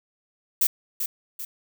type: noise with echo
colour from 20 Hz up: violet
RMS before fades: -20 dBFS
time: 0.61-0.67 s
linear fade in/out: 5 ms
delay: 390 ms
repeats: 2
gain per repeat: -7 dB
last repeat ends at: 1.45 s
effects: none